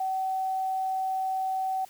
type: tone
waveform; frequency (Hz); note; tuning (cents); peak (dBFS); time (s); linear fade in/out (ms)
sine; 760; F#5; +46; -26; 0-1.85; 5
effects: white hiss -54 dBFS RMS until 1.89 s